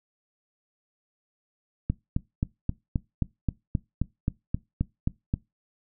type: click train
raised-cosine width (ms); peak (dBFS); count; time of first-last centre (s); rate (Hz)
5; -12; 14; 1.9-5.339; 3.78
effects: noise-tail reverb RT60 0.2 s tail -21 dB re dry